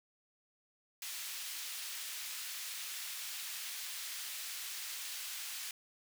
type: high-pass noise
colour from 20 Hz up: pink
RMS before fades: -43 dBFS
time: 1.02-5.71 s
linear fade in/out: 2 ms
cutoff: 2500 Hz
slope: 12 dB/octave
effects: none